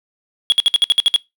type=tone bursts; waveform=triangle; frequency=3335 Hz; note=G#7; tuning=7 cents sharp; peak=-7 dBFS; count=9; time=0.5-1.161 s; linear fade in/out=0 ms; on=21 ms; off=59 ms; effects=noise-tail reverb RT60 0.2 s tail -22 dB re dry